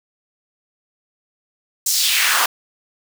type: noise with high-pass filter sweep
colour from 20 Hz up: pink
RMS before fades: -17 dBFS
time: 1.86-2.46 s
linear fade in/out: 5 ms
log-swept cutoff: 7100 to 860 Hz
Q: 2
effects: none